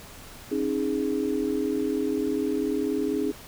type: chord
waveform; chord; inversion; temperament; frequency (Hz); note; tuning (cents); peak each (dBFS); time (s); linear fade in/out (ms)
sine; C# suspended second; none; equal with one note detuned; 270.9 / 311.1 / 415.3; C#4 / D#4 / G#4; -40 / 0 / 0; -28; 0.51-3.32; 10
effects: pink hiss -45 dBFS RMS until 3.47 s